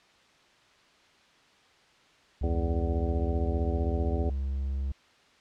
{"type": "tone", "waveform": "triangle", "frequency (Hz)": 68, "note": "C#2", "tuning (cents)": -33, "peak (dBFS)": -26, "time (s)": [2.41, 4.92], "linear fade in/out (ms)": 5}
{"type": "harmonic tone", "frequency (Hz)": 83.4, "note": "E2", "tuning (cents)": 21, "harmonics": [1, 2, 3, 4, 5, 6, 7, 9], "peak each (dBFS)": [-31, -39, -36, -38, -36, -45, -39, -41], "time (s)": [2.43, 4.3], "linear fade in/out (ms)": 5}
{"effects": ["white hiss -60 dBFS RMS until 5.4 s", "low-pass 4000 Hz 12 dB/octave"]}